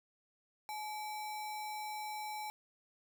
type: tone with sample-and-hold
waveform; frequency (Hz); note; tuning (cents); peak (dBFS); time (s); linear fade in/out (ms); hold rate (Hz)
sine; 850; G#5; +40; -39; 0.69-2.5; 0; 3150
effects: none